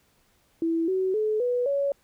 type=tone with pitch steps; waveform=sine; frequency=329.6 / 376.4 / 429.9 / 491 / 560.8 Hz; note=E4 / F#4 / A4 / B4 / C#5; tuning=0 / +30 / -40 / -10 / +20 cents; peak=-22 dBFS; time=0.62-1.92 s; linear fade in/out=2 ms; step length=260 ms; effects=pink hiss -65 dBFS RMS until 2.03 s